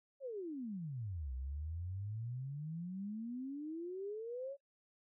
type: exponential two-way sweep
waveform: sine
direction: down then up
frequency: 568 to 62.3 to 568 Hz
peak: -40 dBFS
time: 0.2-4.57 s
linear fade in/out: 50 ms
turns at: 1.33 s
effects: noise-tail reverb RT60 0.1 s tail -17 dB re dry